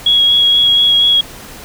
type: tone with vibrato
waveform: sine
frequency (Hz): 3322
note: G#7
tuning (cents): 0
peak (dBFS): -7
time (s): 0.06-1.21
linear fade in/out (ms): 5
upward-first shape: sine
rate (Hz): 4.2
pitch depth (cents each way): 12
effects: pink hiss -33 dBFS RMS until 1.64 s